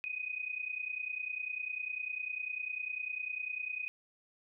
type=tone pair together; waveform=sine; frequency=2489 / 2519 Hz; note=D#7 / D#7; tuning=0 / +21 cents; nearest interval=unison; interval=21 cents; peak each=-38 / -40 dBFS; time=0.04-3.88 s; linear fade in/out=0 ms; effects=none